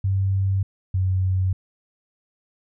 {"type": "tone pair in turn", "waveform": "sine", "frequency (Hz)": [96.7, 93.51], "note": ["G2", "F#2"], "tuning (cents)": [-23, 19], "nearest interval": "minor second", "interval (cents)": 58, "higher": "first", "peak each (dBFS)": -18, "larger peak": "neither", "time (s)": [[0.04, 0.63], [0.94, 1.53]], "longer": "neither", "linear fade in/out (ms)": 5, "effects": []}